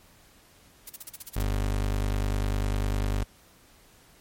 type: noise bursts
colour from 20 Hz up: blue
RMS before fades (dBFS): -38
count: 9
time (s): 0.87-1.424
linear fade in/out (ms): 5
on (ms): 26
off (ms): 40
type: tone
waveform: 30% pulse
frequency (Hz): 50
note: G1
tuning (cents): +35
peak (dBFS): -22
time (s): 1.36-3.24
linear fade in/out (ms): 5
effects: pink hiss -57 dBFS RMS until 4.2 s + MP3 64 kbps